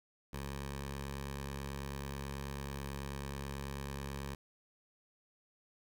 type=tone with notch filter; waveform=10% pulse; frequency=69.2 Hz; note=C#2; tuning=2 cents flat; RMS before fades=-42 dBFS; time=0.33-4.35 s; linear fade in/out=5 ms; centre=300 Hz; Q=1.4; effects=none